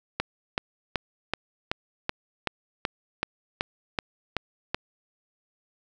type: click train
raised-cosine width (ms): 0.3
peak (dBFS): -9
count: 13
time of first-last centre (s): 0.2-4.745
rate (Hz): 2.64
effects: none